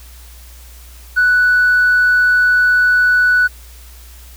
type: tone with tanh clipping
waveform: triangle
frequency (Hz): 1482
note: F#6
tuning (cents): +2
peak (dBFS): -9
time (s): 1.16-3.48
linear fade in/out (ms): 20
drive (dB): 5
effects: added 60 Hz sine -36 dBFS peak until 4.36 s + white hiss -43 dBFS RMS until 4.36 s